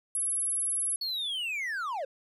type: tone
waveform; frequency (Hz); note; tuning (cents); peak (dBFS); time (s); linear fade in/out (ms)
sine; 10790; E9; +39; -27; 0.15-0.96; 2
type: linear sweep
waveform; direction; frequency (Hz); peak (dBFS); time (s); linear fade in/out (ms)
triangle; down; 4435 to 501; -29; 1.01-2.05; 5
effects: none